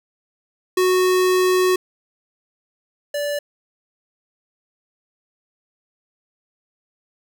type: tone pair in turn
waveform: square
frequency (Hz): 368.5 / 581.4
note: F#4 / D5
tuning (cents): -7 / -18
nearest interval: minor sixth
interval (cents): 789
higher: second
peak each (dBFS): -15 / -22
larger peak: first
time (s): 0.77-1.76 / 3.14-3.39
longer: first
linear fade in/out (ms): 5
effects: none